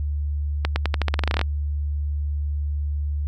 accelerating click train, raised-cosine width 0.3 ms, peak -6 dBFS, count 15, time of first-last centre 0.65-1.414 s, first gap 110 ms, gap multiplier 0.88, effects added 73 Hz sine -22 dBFS peak until 3.27 s

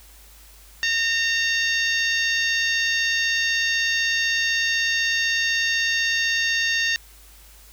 harmonic tone, 916 Hz, A#5, 31 cents flat, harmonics 2 / 3 / 4 / 5 / 6 / 7, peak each -22 / -26 / -28 / -30 / -32 / -33 dBFS, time 0.83-6.96 s, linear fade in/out 0 ms, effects added 52 Hz sine -48 dBFS peak until 7.72 s + white hiss -50 dBFS RMS until 7.72 s

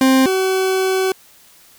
40% pulse tone pair in turn, 263.4 / 378.5 Hz, C4 / F#4, +12 / +39 cents, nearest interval tritone, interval 627 cents, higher second, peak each -9 / -14 dBFS, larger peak first, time 0.01-0.26 / 0.26-1.12 s, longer second, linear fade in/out 2 ms, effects white hiss -48 dBFS RMS until 1.78 s

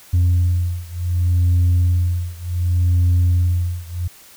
sine beating tone pair, 87.8 / 88.47 Hz, F2 / F2, +10 / +23 cents, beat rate 0.67 Hz, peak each -15 / -16 dBFS, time 0.13-4.08 s, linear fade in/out 10 ms, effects tanh soft clip ceiling -10 dBFS + white hiss -45 dBFS RMS until 4.36 s

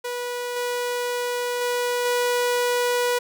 sawtooth tone with level steps, 488.4 Hz, B4, 19 cents flat, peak -23 / -20 / -18 / -16 dBFS, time 0.04-3.19 s, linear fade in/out 10 ms, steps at 0.56 / 1.61 / 2.05 s, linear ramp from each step 5 ms, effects none

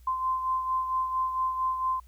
sine beating tone pair, 1037 / 1041.4 Hz, C6 / C6, -16 / -8 cents, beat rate 4.4 Hz, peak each -26 / -35 dBFS, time 0.07-2 s, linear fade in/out 5 ms, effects added 60 Hz sine -50 dBFS peak until 2.07 s + white hiss -66 dBFS RMS until 2.07 s

